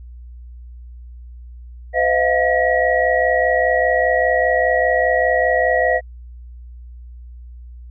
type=tone cluster; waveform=sine; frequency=508 / 636 / 701 / 1913 Hz; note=B4 / D#5 / F5 / A#6; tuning=+49 / +38 / +6 / +44 cents; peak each=-19 dBFS; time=1.93-6.01 s; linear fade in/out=50 ms; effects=added 60 Hz sine -34 dBFS peak until 7.9 s